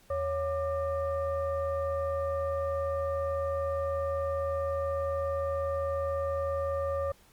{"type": "tone with frequency modulation", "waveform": "sine", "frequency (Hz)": 554.4, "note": "C#5", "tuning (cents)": 0, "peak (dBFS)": -28, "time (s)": [0.1, 7.12], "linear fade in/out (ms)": 5, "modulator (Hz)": 636, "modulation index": 0.75, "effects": ["pink hiss -61 dBFS RMS until 7.32 s", "Opus 48 kbps"]}